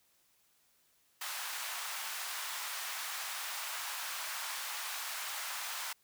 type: high-pass noise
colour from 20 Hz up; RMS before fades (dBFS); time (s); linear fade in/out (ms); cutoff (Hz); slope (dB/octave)
pink; -40; 1.21-5.93; 5; 890; 24
effects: white hiss -71 dBFS RMS until 6.03 s